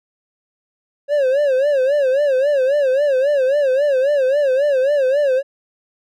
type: tone with vibrato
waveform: triangle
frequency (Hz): 550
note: C#5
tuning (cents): -14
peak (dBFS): -11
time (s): 1.08-5.43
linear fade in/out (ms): 50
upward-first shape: sine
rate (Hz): 3.7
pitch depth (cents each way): 130
effects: none